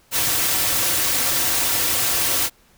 white noise with comb filter, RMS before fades -20 dBFS, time 0.11-2.5 s, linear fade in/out 50 ms, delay 4.8 ms, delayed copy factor -0.55, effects pink hiss -56 dBFS RMS until 2.77 s

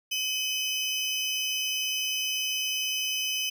30% pulse tone pair together, 2544 / 3025 Hz, D#7 / F#7, +38 / +38 cents, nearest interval minor third, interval 300 cents, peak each -29 / -26 dBFS, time 0.11-3.5 s, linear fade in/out 10 ms, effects none

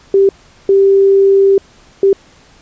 sine tone bursts at uneven times, 392 Hz, G4, in tune, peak -5 dBFS, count 3, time 0.14-0.29 / 0.69-1.58 / 2.03-2.13 s, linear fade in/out 2 ms, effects pink hiss -45 dBFS RMS until 2.61 s + resampled to 16000 Hz

